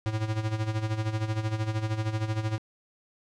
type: tone with tremolo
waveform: square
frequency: 109 Hz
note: A2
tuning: 16 cents flat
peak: -25 dBFS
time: 0.06-2.58 s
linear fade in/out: 0 ms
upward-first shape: sine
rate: 13 Hz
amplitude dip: 70%
effects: low-pass 6000 Hz 12 dB/octave